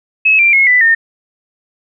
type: tone with pitch steps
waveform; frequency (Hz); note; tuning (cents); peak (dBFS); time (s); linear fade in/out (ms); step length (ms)
sine; 2579 / 2365 / 2169 / 1988.7 / 1823.6; E7 / D7 / C#7 / B6 / A#6; -39 / +12 / -38 / +12 / -39; -6; 0.25-0.95; 10; 140
effects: none